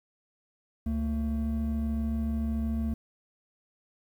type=tone pair together; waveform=triangle; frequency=70.3 / 224.6 Hz; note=C#2 / A3; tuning=+25 / +36 cents; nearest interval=octave + minor sixth; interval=2011 cents; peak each=-27 dBFS; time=0.86-2.94 s; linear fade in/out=5 ms; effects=tanh soft clip ceiling -20 dBFS + 10-bit